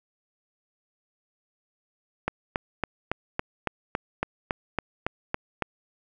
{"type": "click train", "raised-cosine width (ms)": 0.5, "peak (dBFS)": -10, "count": 13, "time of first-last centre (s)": [2.28, 5.623], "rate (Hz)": 3.59, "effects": []}